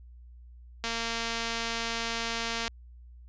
click train, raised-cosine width 0.2 ms, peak -15 dBFS, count 424, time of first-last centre 0.84-2.679 s, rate 230 Hz, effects added 60 Hz sine -47 dBFS peak until 3.28 s + resampled to 16000 Hz

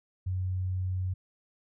sine tone, 92.5 Hz, F#2, in tune, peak -28 dBFS, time 0.26-1.14 s, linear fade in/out 10 ms, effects none

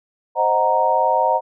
sine chord, C half-diminished seventh, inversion none, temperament equal, 523.3 / 622.3 / 740 / 932.3 Hz, C5 / Eb5 / Gb5 / Bb5, 0 / 0 / 0 / 0 cents, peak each -22 / -21 / -21 / -17 dBFS, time 0.35-1.41 s, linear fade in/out 50 ms, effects none

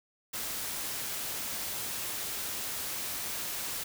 white noise, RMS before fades -36 dBFS, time 0.33-3.84 s, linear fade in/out 10 ms, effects none

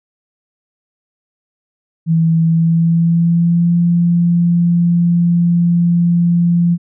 sine tone with pitch glide, 163.7 to 172.14 Hz, E3 to F3, -12 to -25 cents, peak -9 dBFS, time 2.06-6.78 s, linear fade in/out 50 ms, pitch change +87 cents, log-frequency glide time 2.43-3.76 s, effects none

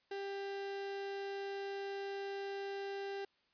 35% pulse tone, 395.9 Hz, G4, 17 cents sharp, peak -38 dBFS, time 0.11-3.25 s, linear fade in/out 5 ms, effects white hiss -75 dBFS RMS until 3.53 s + resampled to 11025 Hz

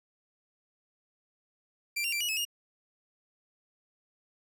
sawtooth tone with pitch steps, 2359 / 2770 / 2353 / 2910 / 2589 / 2847 Hz, D7 / F7 / D7 / F#7 / E7 / F7, +7 / -15 / +3 / -29 / -32 / +33 cents, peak -26 dBFS, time 1.96-2.452 s, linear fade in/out 10 ms, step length 82 ms, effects none

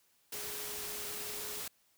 sine tone in noise, 418.6 Hz, G#4, 14 cents sharp, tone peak -50 dBFS, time 0.34-1.6 s, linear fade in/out 5 ms, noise white, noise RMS -41 dBFS, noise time 0.32-1.68 s, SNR -12 dB, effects white hiss -71 dBFS RMS until 1.97 s

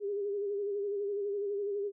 sine tone with vibrato, 404.8 Hz, G#4, 44 cents flat, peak -31 dBFS, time 0-1.92 s, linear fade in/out 50 ms, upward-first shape sine, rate 12 Hz, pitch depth 47 cents each way, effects none

